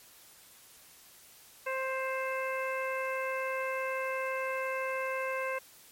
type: harmonic tone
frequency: 526 Hz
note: C5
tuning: 9 cents sharp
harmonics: 1 / 2 / 3 / 4 / 5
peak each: -34 / -37 / -39 / -40 / -41 dBFS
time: 1.66-5.59 s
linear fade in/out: 10 ms
effects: white hiss -56 dBFS RMS until 5.91 s + MP3 64 kbps